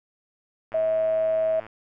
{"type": "click train", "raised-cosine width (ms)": 0.5, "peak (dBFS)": -27, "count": 106, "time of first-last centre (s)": [0.72, 1.666], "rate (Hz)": 111}
{"type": "tone", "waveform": "sine", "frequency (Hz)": 642, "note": "E5", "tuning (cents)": -46, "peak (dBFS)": -20, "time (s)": [0.74, 1.6], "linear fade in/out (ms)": 5}
{"effects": []}